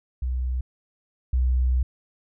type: tone pair in turn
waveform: sine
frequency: 63 / 63 Hz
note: B1 / B1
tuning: +35 / +35 cents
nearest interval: unison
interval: 0 cents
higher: neither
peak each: -23 / -18 dBFS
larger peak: second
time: 0.22-0.61 / 1.33-1.83 s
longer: second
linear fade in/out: 5 ms
effects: none